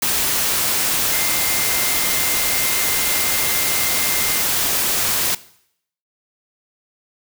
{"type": "tone in noise", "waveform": "sine", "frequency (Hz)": 2093, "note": "C7", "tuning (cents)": 0, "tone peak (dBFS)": -27, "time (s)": [1.12, 4.42], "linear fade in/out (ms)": 5, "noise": "white", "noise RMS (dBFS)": -19, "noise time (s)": [0.02, 5.35], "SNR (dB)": -11, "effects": ["noise-tail reverb RT60 0.7 s tail -19 dB re dry"]}